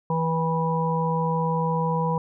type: harmonic tone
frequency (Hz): 163.1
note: E3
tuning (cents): -18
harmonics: 1 / 3 / 5 / 6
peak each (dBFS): -24 / -28 / -33 / -26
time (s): 0.1-2.18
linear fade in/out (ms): 2
effects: none